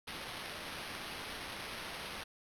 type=noise with sample-and-hold; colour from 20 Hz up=blue; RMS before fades=-44 dBFS; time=0.07-2.24 s; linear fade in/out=10 ms; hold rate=7350 Hz; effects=low-pass 12000 Hz 12 dB/octave